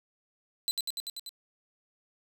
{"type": "tone with echo", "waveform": "sawtooth", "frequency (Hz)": 4022, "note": "B7", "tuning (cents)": 31, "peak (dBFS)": -24, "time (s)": [0.68, 0.71], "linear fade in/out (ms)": 0, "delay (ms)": 97, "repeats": 6, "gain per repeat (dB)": -2, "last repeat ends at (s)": 1.292, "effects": []}